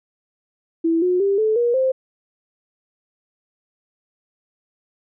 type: tone with pitch steps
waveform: sine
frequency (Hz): 329.6 / 361.5 / 396.5 / 434.9 / 477 / 523.2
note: E4 / F#4 / G4 / A4 / A#4 / C5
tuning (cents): 0 / -40 / +20 / -20 / +40 / 0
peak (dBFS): -15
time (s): 0.84-1.92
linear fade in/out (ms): 10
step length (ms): 180
effects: none